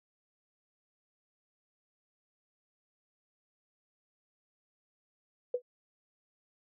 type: tone with exponential decay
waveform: sine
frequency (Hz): 493.9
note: B4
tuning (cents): 0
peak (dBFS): -24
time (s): 5.54-5.62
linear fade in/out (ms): 5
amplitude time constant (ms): 16
effects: none